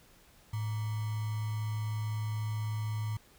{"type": "tone with sample-and-hold", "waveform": "sine", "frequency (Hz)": 108, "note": "A2", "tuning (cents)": -32, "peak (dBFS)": -31, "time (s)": [0.53, 3.17], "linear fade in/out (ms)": 5, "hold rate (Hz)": 1050, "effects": ["pink hiss -61 dBFS RMS until 3.38 s"]}